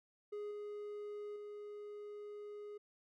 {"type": "tone with level steps", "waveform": "triangle", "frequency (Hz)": 415.3, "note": "G#4", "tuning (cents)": 0, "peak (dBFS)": [-39, -41, -44], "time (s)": [0.32, 2.78], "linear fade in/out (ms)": 10, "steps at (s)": [0.51, 1.36], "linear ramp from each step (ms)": 2, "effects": []}